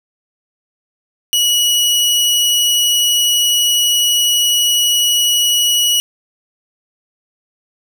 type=tone; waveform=sawtooth; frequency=2922 Hz; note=F#7; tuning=22 cents flat; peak=-8 dBFS; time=1.33-6 s; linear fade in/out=0 ms; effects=none